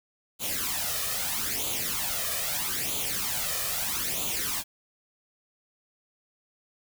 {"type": "noise with flanger", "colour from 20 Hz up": "white", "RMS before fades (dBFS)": -30, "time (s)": [0.39, 4.64], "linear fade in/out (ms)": 50, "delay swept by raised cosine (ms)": [0.28, 1.68], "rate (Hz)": 0.78, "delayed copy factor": 0.7, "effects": []}